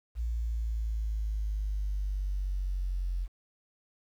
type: exponential sweep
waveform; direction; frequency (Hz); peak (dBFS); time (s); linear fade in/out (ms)
sine; down; 58.2 to 44.27; -28; 0.15-3.28; 50
effects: tanh soft clip ceiling -24 dBFS + 10-bit